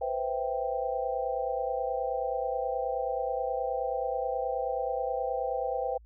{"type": "chord", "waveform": "sine", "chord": "C major seventh", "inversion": "third", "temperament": "equal", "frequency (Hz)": [493.9, 523.3, 659.3, 784], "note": ["B4", "C5", "E5", "G5"], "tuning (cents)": [0, 0, 0, 0], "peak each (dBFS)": [-34, -33, -36, -33], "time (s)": [0.01, 5.98], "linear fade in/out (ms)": 10, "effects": ["added 56 Hz sine -51 dBFS peak until 6.05 s"]}